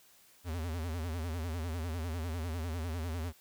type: tone with vibrato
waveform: square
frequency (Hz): 83.1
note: E2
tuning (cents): +15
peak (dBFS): -35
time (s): 0.44-3.33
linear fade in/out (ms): 50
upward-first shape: sine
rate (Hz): 10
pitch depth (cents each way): 130
effects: white hiss -62 dBFS RMS until 3.4 s